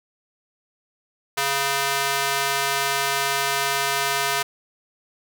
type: tone with high-pass filter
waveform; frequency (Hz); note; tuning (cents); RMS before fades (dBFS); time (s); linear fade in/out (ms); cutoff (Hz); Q
square; 138.8; C#3; +3; -23; 1.37-4.43; 10; 940; 0.7
effects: none